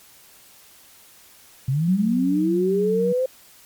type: linear sweep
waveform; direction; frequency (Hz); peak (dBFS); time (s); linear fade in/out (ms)
sine; up; 125.1 to 525; -18; 1.68-3.26; 5
type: tone with vibrato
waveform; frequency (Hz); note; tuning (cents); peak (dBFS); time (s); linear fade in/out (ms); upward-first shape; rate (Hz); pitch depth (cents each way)
sine; 185; F#3; 0; -23; 1.87-3.13; 10; sine; 1.4; 9
effects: white hiss -50 dBFS RMS until 3.65 s + MP3 96 kbps